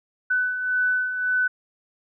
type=beating tone pair; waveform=sine; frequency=1498 / 1499.8 Hz; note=F#6 / F#6; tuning=+21 / +23 cents; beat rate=1.8 Hz; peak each=-29 / -21 dBFS; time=0.3-1.48 s; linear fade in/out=10 ms; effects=none